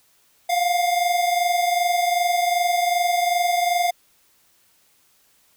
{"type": "tone pair together", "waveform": "square", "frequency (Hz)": [700, 722.6], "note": ["F5", "F#5"], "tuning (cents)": [4, -41], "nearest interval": "minor second", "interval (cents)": 55, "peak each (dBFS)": [-20, -25], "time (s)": [0.49, 3.91], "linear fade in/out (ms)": 10, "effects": ["white hiss -60 dBFS RMS until 5.56 s"]}